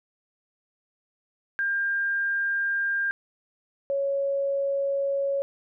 sine tone pair in turn, 1600 / 554.7 Hz, G6 / C#5, +35 / +1 cents, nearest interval octave + tritone, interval 1834 cents, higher first, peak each -23 dBFS, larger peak neither, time 1.59-3.11 / 3.9-5.42 s, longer neither, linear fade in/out 0 ms, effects none

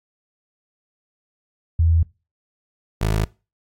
sine / 20% pulse tone pair in turn, 82.41 / 53.35 Hz, E2 / G#1, 0 / +47 cents, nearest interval minor sixth, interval 753 cents, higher first, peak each -13 dBFS, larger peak neither, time 1.79-2.03 / 3.01-3.25 s, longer neither, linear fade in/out 5 ms, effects noise-tail reverb RT60 0.3 s tail -23 dB re dry + AAC 48 kbps

